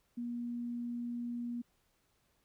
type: tone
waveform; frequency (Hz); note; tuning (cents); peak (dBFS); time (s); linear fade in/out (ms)
sine; 239.1; A#3; +44; -36; 0.17-1.62; 10
effects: pink hiss -75 dBFS RMS until 2.44 s